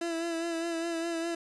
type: tone with vibrato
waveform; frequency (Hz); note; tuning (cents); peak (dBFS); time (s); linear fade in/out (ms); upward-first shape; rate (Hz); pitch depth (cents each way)
30% pulse; 333.8; E4; +22; -28; 0.01-1.35; 5; sine; 4.9; 33
effects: resampled to 24000 Hz + 9-bit